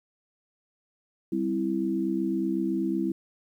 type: chord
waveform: sine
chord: C major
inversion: second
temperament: equal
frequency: 196 / 261.6 / 329.6 Hz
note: G3 / C4 / E4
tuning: 0 / 0 / 0 cents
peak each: -30 / -31 / -27 dBFS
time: 1.32-3.12 s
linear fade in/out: 5 ms
effects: 10-bit